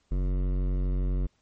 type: tone with hard clipping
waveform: sine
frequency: 46.25 Hz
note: F#1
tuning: in tune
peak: -26 dBFS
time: 0.11-1.27 s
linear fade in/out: 10 ms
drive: 15 dB
effects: pink hiss -70 dBFS RMS until 1.41 s + MP3 32 kbps